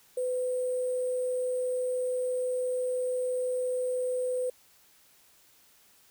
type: tone with sample-and-hold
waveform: sine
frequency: 503 Hz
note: B4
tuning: 32 cents sharp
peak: -27 dBFS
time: 0.17-4.5 s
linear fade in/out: 5 ms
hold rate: 8820 Hz
effects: white hiss -61 dBFS RMS until 6.1 s